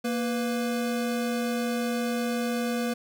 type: tone pair together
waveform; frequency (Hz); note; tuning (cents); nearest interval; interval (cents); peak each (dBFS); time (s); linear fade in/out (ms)
square; 233.8 / 494.5; A#3 / B4; +5 / +2; octave + minor second; 1297; -28 / -32; 0.04-2.94; 10
effects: none